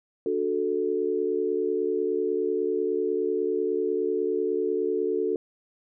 sine chord, D major, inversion none, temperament equal, 293.7 / 370 / 440 Hz, D4 / F#4 / A4, 0 / 0 / 0 cents, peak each -32 / -27 / -26 dBFS, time 0.26-5.36 s, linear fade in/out 2 ms, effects none

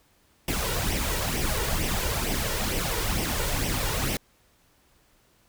pink noise with flanger, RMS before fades -27 dBFS, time 0.48-4.17 s, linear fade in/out 2 ms, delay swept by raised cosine 0.35 to 2.15 ms, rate 2.2 Hz, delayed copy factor +0.6, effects pink hiss -63 dBFS RMS until 5.48 s

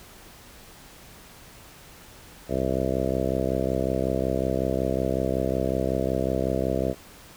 harmonic tone, 65.41 Hz, C2, in tune, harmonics 1 / 2 / 3 / 4 / 5 / 6 / 7 / 8 / 9 / 10, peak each -32 / -32 / -32 / -32 / -32 / -32 / -32 / -32 / -32 / -32 dBFS, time 2.48-6.95 s, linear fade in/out 50 ms, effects pink hiss -48 dBFS RMS until 7.36 s

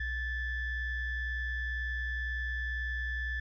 triangle ring-modulated tone, 844 Hz, G#5, 28 cents sharp, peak -27 dBFS, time 0-3.4 s, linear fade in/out 5 ms, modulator 905 Hz, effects resampled to 11025 Hz

